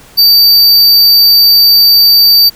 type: tone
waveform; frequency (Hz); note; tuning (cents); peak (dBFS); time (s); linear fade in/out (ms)
square; 4628; D8; -26; -3; 0.17-2.5; 20
effects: pink hiss -38 dBFS RMS until 2.55 s